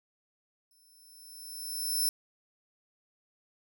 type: tone with exponential growth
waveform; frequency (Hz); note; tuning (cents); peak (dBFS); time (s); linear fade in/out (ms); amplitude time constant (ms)
5% pulse; 5310; E8; +12; -19; 0.71-2.09; 1; 300
effects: none